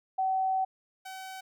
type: tone pair in turn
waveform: sine / sawtooth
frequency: 760 / 760 Hz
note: F#5 / F#5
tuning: +46 / +46 cents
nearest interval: unison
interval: 0 cents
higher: neither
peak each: -25 / -36 dBFS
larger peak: first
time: 0.18-0.65 / 1.05-1.41 s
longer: first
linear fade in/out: 10 ms
effects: none